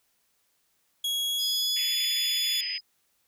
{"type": "tone with pitch glide", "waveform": "40% pulse", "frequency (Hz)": [3322, 3441], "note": ["G#7", "A7"], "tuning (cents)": [0, -39], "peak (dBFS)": -25, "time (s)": [1.04, 2.61], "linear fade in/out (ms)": 5, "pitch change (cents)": 61, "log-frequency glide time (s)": [1.26, 1.98]}
{"type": "tone", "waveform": "sine", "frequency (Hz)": 5000, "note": "D#8", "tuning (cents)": 8, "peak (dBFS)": -30, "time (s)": [1.38, 2.81], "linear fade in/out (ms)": 50}
{"type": "band-pass noise", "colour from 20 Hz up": "white", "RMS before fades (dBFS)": -38, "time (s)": [1.76, 2.78], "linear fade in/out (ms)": 2, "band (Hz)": [1900, 3200], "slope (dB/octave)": 96}
{"effects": ["white hiss -71 dBFS RMS until 3.27 s"]}